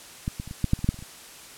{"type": "clicks", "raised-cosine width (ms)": 5, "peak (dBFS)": [-14, -19, -26, -23, -10, -7, -27, -14, -8, -29, -29, -28], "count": 12, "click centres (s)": [0.279, 0.399, 0.476, 0.511, 0.643, 0.734, 0.791, 0.844, 0.89, 0.943, 0.99, 1.025], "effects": ["white hiss -45 dBFS RMS until 1.57 s", "low-pass 11000 Hz 12 dB/octave"]}